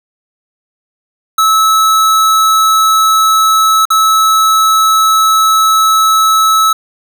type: tone with dropouts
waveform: square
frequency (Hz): 1300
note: E6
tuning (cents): -24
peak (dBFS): -7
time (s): 1.38-6.73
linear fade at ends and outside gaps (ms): 5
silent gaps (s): 3.854-3.903
effects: none